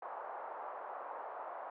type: band-pass noise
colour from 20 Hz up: pink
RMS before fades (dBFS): -45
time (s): 0.02-1.7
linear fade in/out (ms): 5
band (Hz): 640 to 1100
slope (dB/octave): 24
effects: none